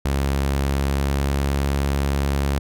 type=tone with pitch glide; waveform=sawtooth; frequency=69 to 69.76 Hz; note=C#2 to C#2; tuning=-7 to +12 cents; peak=-15 dBFS; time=0.05-2.59 s; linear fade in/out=5 ms; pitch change=+19 cents; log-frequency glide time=0.6-1.65 s; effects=none